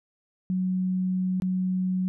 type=tone with dropouts; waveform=sine; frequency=185 Hz; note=F#3; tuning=in tune; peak=-23 dBFS; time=0.5-2.08 s; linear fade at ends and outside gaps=0 ms; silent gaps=1.4-1.421 s; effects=none